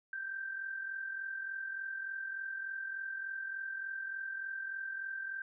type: tone with amplitude modulation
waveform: sine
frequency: 1568 Hz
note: G6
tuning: in tune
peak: -35 dBFS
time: 0.13-5.42 s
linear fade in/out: 2 ms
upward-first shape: sine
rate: 43.4 Hz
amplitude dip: 55%
effects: none